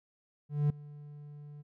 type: tone with ADSR envelope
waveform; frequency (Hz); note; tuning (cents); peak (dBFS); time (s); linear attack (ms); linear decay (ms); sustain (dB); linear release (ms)
triangle; 146.83; D3; 0; -21; 0.49-1.63; 210; 4; -22; 25
effects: none